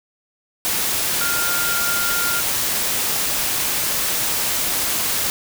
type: tone in noise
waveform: sine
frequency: 1403 Hz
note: F6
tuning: 8 cents sharp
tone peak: -23 dBFS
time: 1.21-2.4 s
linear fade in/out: 0 ms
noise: white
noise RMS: -21 dBFS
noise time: 0.65-5.3 s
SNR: -5 dB
effects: none